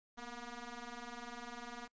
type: ring-modulated tone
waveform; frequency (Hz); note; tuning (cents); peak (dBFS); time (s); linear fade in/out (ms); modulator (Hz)
10% pulse; 238.5; A#3; +40; -34; 0.17-1.88; 20; 487
effects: noise-tail reverb RT60 0.1 s tail -26 dB re dry + resampled to 16000 Hz